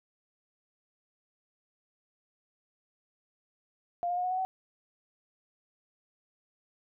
sine tone with pitch steps, 698.5 / 709.5 / 720.6 / 732 / 743.5 / 755.1 Hz, F5 / F5 / F#5 / F#5 / F#5 / F#5, 0 / +27 / -46 / -19 / +8 / +35 cents, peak -28 dBFS, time 4.03-4.45 s, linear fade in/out 0 ms, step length 70 ms, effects none

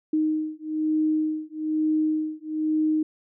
sine beating tone pair, 310 / 311.1 Hz, D#4 / D#4, -6 / 0 cents, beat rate 1.1 Hz, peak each -25 dBFS, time 0.13-3.03 s, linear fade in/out 5 ms, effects none

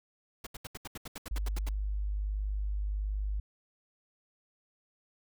pink noise bursts, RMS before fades -41 dBFS, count 13, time 0.44-1.691 s, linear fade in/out 5 ms, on 27 ms, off 75 ms
sine tone, 50.7 Hz, G#1, 41 cents flat, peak -30 dBFS, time 1.31-3.4 s, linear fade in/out 5 ms
effects none

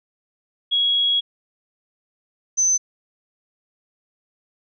sine tone pair in turn, 3322 / 6121 Hz, G#7 / G8, 0 / -42 cents, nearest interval major seventh, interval 1058 cents, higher second, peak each -16 / -15 dBFS, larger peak second, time 0.71-1.21 / 2.57-2.78 s, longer first, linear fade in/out 20 ms, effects none

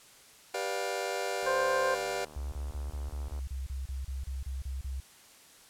sawtooth chord, G dominant seventh, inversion none, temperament just, 392 / 490 / 588 / 705.6 Hz, G4 / B4 / D5 / F5, 0 / -14 / +2 / +18 cents, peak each -33 dBFS, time 0.54-2.25 s, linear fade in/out 5 ms
click train, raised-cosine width 1 ms, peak -36 dBFS, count 148, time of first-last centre 1.43-3.39 s, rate 75 Hz
harmonic tone, 525 Hz, C5, 6 cents sharp, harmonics 1 / 2 / 3, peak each -29 / -32 / -34 dBFS, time 1.46-1.95 s, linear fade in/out 10 ms
sine tone bursts, 66.4 Hz, C2, 26 cents sharp, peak -33 dBFS, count 14, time 2.36-5.003 s, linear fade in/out 5 ms, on 160 ms, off 31 ms
effects white hiss -56 dBFS RMS until 5.69 s + low-pass 11000 Hz 12 dB/octave

